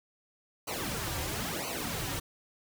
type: noise with flanger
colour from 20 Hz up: pink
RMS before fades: -35 dBFS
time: 0.67-2.2 s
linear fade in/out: 10 ms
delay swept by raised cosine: 0.57 to 4.77 ms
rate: 1 Hz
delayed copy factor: -0.9
effects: none